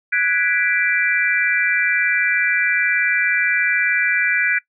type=chord; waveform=sine; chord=G# half-diminished seventh; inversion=third; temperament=equal; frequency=1480 / 1661.2 / 1975.5 / 2349 Hz; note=F#6 / G#6 / B6 / D7; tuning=0 / 0 / 0 / 0 cents; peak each=-21 dBFS; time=0.12-4.59 s; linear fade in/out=10 ms; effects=noise-tail reverb RT60 0.1 s tail -21 dB re dry